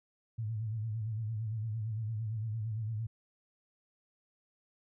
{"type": "tone with vibrato", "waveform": "sine", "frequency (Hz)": 110, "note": "A2", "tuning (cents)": 0, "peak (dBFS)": -33, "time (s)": [0.38, 3.07], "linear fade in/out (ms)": 10, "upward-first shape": "sine", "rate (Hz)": 8.8, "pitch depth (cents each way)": 84, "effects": []}